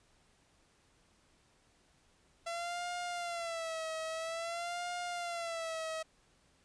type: tone with vibrato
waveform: sawtooth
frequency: 673 Hz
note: E5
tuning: 36 cents sharp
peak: -33 dBFS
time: 2.46-6.03 s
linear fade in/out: 10 ms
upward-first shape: sine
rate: 0.5 Hz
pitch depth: 87 cents each way
effects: pink hiss -69 dBFS RMS until 6.64 s + resampled to 22050 Hz